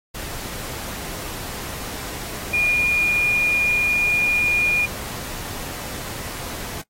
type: tone in noise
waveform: sine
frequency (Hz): 2431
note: D#7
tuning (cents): -41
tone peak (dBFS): -16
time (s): 2.53-4.86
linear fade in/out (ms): 10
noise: pink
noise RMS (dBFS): -32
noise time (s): 0.14-6.82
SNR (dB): +13
effects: noise-tail reverb RT60 0.1 s tail -18 dB re dry + AAC 48 kbps

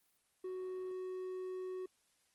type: tone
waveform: triangle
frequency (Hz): 370.7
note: F#4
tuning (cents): +3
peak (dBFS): -38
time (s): 0.44-1.86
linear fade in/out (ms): 5
effects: white hiss -75 dBFS RMS until 2.34 s + Opus 24 kbps

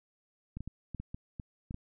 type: clicks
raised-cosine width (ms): 5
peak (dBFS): -27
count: 9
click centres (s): 0.57 / 0.606 / 0.676 / 0.947 / 1 / 1.145 / 1.398 / 1.709 / 1.744
effects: none

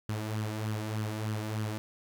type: tone with flanger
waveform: sawtooth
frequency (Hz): 107.9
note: A2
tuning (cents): -33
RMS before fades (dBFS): -34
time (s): 0.09-1.78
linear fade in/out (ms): 0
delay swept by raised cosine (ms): 0.63 to 3.43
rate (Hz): 3.3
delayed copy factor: +0.55
effects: none

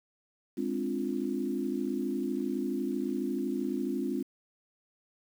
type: chord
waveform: sine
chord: D half-diminished seventh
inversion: second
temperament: equal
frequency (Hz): 207.7 / 261.6 / 293.7 / 349.2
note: Ab3 / C4 / D4 / F4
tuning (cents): 0 / 0 / 0 / 0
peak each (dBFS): -36 / -33 / -36 / -35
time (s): 0.57-4.23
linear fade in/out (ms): 10
effects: 9-bit

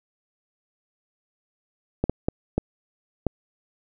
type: clicks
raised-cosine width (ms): 2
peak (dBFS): -8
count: 5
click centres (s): 2.04 / 2.096 / 2.285 / 2.58 / 3.267
effects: none

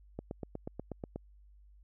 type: click train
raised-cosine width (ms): 2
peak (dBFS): -25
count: 9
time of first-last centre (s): 0.19-1.16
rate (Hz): 8.25
effects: added 50 Hz sine -56 dBFS peak until 1.83 s

